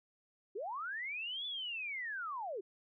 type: linear two-way sweep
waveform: sine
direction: up then down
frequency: 351.6 to 3493 to 351.6 Hz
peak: -38 dBFS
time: 0.55-2.61 s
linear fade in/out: 10 ms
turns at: 1.46 s
effects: none